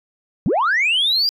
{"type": "linear sweep", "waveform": "sine", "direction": "up", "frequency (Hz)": [130.81, 4888], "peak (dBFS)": -13, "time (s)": [0.46, 1.29], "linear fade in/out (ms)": 0, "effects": ["tanh soft clip ceiling -12 dBFS"]}